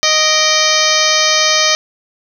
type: harmonic tone with a mistuned harmonic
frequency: 622.3 Hz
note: D#5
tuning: in tune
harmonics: 1 / 2 / 3 / 4 / 5 / 6 / 7 / 8 / 9 / 10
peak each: -19 / -19 / -19 / -19 / -19 / -19 / -19 / -19 / -19 / -19 dBFS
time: 0.03-1.75 s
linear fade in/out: 0 ms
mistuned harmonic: 4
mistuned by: -100 cents
effects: 7-bit